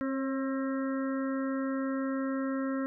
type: harmonic tone with a mistuned harmonic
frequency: 267.4 Hz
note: C4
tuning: 38 cents sharp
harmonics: 1 / 2 / 4 / 5 / 6 / 7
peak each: -30 / -37 / -45 / -42 / -47 / -47 dBFS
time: 0.01-2.86 s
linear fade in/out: 0 ms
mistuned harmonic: 2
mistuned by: +16 cents
effects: none